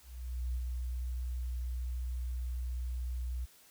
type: tone with ADSR envelope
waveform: sine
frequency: 61.7 Hz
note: B1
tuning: 1 cent flat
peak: -30 dBFS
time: 0.02-3.46 s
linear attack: 530 ms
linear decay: 49 ms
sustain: -3 dB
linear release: 20 ms
effects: tanh soft clip ceiling -28 dBFS + white hiss -61 dBFS RMS until 3.7 s